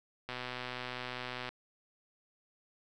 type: click train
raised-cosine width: 0.3 ms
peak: -23 dBFS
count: 151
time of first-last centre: 0.29-1.49 s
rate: 125 Hz
effects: none